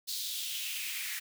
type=noise with high-pass filter sweep; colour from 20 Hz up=white; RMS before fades=-37 dBFS; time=0.07-1.2 s; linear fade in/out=20 ms; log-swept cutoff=4300 to 1900 Hz; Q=3.3; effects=none